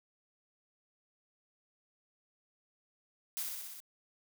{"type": "noise with echo", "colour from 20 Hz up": "blue", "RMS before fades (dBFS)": -37, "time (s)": [3.37, 3.43], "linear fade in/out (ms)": 0, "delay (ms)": 62, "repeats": 6, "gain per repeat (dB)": -2, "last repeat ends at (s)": 3.802, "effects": []}